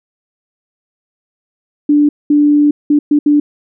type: tone bursts at uneven times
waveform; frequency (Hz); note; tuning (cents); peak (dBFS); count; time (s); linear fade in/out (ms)
sine; 293.7; D4; 0; -6; 5; 1.89-2.09 / 2.3-2.71 / 2.9-2.99 / 3.11-3.19 / 3.26-3.4; 5
effects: none